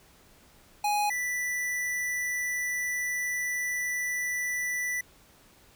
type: tone pair in turn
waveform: square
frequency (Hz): 830.6 / 1975.5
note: G#5 / B6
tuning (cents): 0 / 0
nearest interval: octave + minor third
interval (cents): 1500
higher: second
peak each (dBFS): -25 / -29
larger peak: first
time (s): 0.84-1.1 / 1.1-5.01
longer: second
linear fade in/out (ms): 5
effects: pink hiss -58 dBFS RMS until 5.75 s